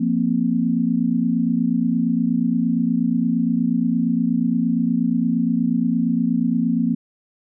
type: chord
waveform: sine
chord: F suspended fourth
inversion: none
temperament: equal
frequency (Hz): 174.61 / 233.1 / 261.6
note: F3 / Bb3 / C4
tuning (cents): 0 / 0 / 0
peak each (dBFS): -23 / -19 / -22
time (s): 0-6.95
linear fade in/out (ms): 10
effects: none